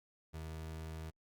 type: tone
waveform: 30% pulse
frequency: 79.7 Hz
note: D#2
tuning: 42 cents sharp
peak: -40 dBFS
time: 0.33-1.11 s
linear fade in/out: 20 ms
effects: Opus 48 kbps